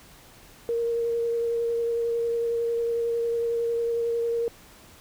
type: tone with vibrato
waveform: sine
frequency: 466.2 Hz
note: A#4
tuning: in tune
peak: -23 dBFS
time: 0.69-4.48 s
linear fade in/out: 0 ms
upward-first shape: sine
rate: 11 Hz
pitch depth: 12 cents each way
effects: pink hiss -51 dBFS RMS until 5 s